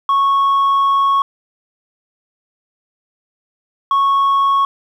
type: tone pair in turn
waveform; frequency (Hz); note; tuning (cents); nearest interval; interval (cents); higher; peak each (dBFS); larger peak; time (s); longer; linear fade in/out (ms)
sine; 1104 / 1104; C#6 / C#6; -7 / -7; unison; 0; neither; -8; neither; 0.09-1.22 / 3.91-4.65; first; 2
effects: tanh soft clip ceiling -10 dBFS + 8-bit